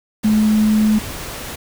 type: tone in noise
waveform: sine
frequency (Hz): 214.7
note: A3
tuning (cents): -42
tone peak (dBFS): -11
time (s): 0.24-0.99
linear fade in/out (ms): 10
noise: pink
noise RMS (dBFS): -29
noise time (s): 0.23-1.56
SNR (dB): +15
effects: none